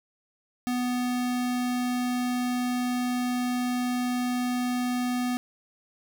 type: tone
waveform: square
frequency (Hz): 247.6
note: B3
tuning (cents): +5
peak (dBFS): -26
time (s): 0.67-5.37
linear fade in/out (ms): 0
effects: none